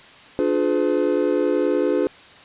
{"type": "chord", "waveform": "triangle", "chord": "D diminished seventh", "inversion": "none", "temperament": "just", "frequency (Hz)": [293.7, 352.4, 422.9, 507.5], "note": ["D4", "F4", "Ab4", "Cb5"], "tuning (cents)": [0, 16, 31, 47], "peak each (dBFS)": -21, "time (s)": [0.39, 2.07], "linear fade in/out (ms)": 0, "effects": ["white hiss -45 dBFS RMS until 2.44 s", "resampled to 8000 Hz"]}